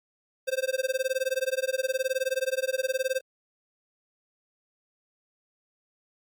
square tone with tremolo, 523.3 Hz, C5, in tune, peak -23 dBFS, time 0.47-3.21 s, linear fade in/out 20 ms, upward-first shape sine, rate 19 Hz, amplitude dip 100%, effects Opus 48 kbps

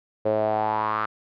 sawtooth tone with band-pass filter sweep, 107.8 Hz, A2, 35 cents flat, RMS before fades -24 dBFS, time 0.25-1.06 s, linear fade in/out 10 ms, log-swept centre 520 to 1300 Hz, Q 5.5, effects resampled to 11025 Hz

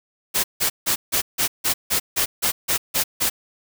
white noise bursts, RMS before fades -20 dBFS, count 12, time 0.34-3.3 s, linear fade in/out 20 ms, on 100 ms, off 160 ms, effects none

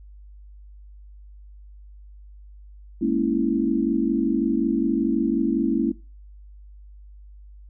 sine chord, A# half-diminished seventh, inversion third, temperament equal, 207.7 / 233.1 / 277.2 / 329.6 Hz, G#3 / A#3 / C#4 / E4, 0 / 0 / 0 / 0 cents, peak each -27 / -24 / -24 / -24 dBFS, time 3.01-5.92 s, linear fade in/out 10 ms, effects noise-tail reverb RT60 0.3 s tail -19 dB re dry + added 50 Hz sine -42 dBFS peak until 7.69 s

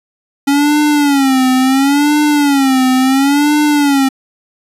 square tone with vibrato, 277.2 Hz, C#4, in tune, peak -9 dBFS, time 0.47-4.09 s, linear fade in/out 10 ms, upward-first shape sine, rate 0.72 Hz, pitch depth 130 cents each way, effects resampled to 32000 Hz

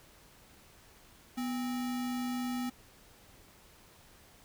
sine tone with sample-and-hold, 246.9 Hz, B3, in tune, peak -32 dBFS, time 1.37-2.7 s, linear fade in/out 10 ms, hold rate 1050 Hz, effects pink hiss -59 dBFS RMS until 4.44 s

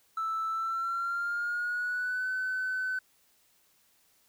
triangle tone with pitch glide, 1318.5 to 1514.6 Hz, E6 to F#6, 0 to +40 cents, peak -26 dBFS, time 0.17-2.99 s, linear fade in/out 5 ms, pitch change +240 cents, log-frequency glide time 0.49-2.29 s, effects tanh soft clip ceiling -26 dBFS + white hiss -67 dBFS RMS until 4.28 s

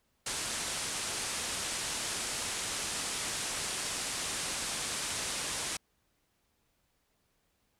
white low-pass noise, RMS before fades -36 dBFS, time 0.26-5.77 s, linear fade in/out 5 ms, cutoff 10000 Hz, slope 48 dB/octave, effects pink hiss -75 dBFS RMS until 7.79 s

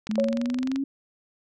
click train, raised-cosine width 0.2 ms, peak -18 dBFS, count 17, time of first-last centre 0.07-0.76 s, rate 23.2 Hz
sine exponential sweep, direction up, 212.5 to 277.2 Hz, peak -24 dBFS, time 0.09-0.84 s, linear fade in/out 5 ms
sine tone with exponential decay, 554.4 Hz, C#5, in tune, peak -18 dBFS, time 0.18-0.69 s, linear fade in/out 1 ms, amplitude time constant 110 ms
effects none

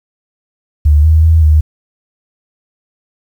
sine tone with pitch steps, 74.4 / 79.1 / 80.8 / 76.8 Hz, D2 / D#2 / E2 / D#2, +23 / +29 / -34 / -22 cents, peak -4 dBFS, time 0.85-1.61 s, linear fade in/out 10 ms, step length 190 ms, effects 7-bit

